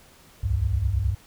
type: tone cluster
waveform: sine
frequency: 63.4 / 72.7 / 98.2 Hz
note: B1 / D2 / G2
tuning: +46 / -17 / +4 cents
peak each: -26 / -26 / -24 dBFS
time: 0.43-1.15 s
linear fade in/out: 10 ms
effects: pink hiss -53 dBFS RMS until 1.26 s